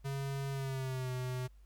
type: tone with pitch glide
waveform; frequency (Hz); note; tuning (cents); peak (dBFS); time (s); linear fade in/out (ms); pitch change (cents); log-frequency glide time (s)
square; 137.6 to 126.91; C#3 to B2; -12 to +48; -36; 0.04-1.48; 20; -140; 0.51-1.12
effects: added 50 Hz sine -55 dBFS peak until 1.65 s + pink hiss -75 dBFS RMS until 1.65 s